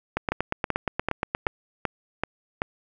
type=two click trains; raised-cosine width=0.5 ms; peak=-9 / -9 dBFS; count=12 / 7; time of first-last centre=0.17-1.467 / 0.32-2.619 s; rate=8.48 / 2.61 Hz; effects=none